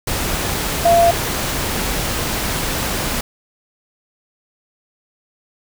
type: tone in noise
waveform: sine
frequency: 683 Hz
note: F5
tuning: 39 cents flat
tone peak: -9 dBFS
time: 0.85-1.11 s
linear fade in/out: 5 ms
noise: pink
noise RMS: -21 dBFS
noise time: 0.07-3.21 s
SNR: +9 dB
effects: none